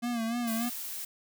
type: tone with vibrato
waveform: square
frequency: 233.1 Hz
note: A#3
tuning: in tune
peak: -30 dBFS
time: 0.02-0.7 s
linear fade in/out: 20 ms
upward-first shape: sine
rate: 3.4 Hz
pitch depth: 70 cents each way
type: noise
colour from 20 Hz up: blue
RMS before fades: -38 dBFS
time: 0.47-1.05 s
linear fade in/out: 5 ms
effects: none